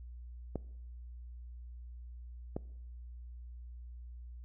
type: clicks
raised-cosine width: 2 ms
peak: -22 dBFS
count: 2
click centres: 0.557 / 2.565 s
effects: noise-tail reverb RT60 0.8 s tail -22 dB re dry + added 60 Hz sine -45 dBFS peak until 4.44 s